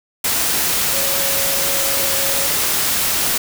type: tone in noise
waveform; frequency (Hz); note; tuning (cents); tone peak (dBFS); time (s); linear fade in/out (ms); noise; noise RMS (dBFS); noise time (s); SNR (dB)
sine; 550; C#5; -14; -27; 0.93-2.47; 5; white; -18; 0.24-3.38; -12
effects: none